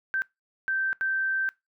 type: tone bursts at uneven times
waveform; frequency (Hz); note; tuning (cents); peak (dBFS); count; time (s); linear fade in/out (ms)
sine; 1558; G6; -11; -24; 3; 0.14-0.22 / 0.68-0.93 / 1.01-1.49; 0
effects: noise-tail reverb RT60 0.2 s tail -22 dB re dry